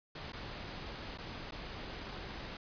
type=noise with dropouts; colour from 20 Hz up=pink; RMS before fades=-44 dBFS; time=0.15-2.57 s; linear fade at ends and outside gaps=5 ms; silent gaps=0.322-0.331 / 1.176-1.184 / 1.51-1.52 s; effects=resampled to 11025 Hz